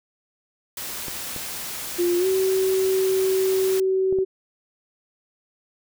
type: noise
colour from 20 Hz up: white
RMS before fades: -32 dBFS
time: 0.77-3.8 s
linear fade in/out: 2 ms
type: clicks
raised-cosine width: 2 ms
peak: -21 dBFS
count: 4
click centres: 1.083 / 1.363 / 4.126 / 4.187 s
type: tone with pitch glide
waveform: sine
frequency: 350 to 379.5 Hz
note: F4 to F#4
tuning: +4 to +44 cents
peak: -18 dBFS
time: 1.98-4.25 s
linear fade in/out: 20 ms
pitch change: +140 cents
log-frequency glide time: 2.18-2.26 s
effects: none